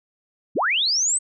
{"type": "linear sweep", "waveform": "sine", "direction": "up", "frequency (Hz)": [103.3, 8372], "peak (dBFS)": -18, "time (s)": [0.55, 1.19], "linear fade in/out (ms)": 20, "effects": []}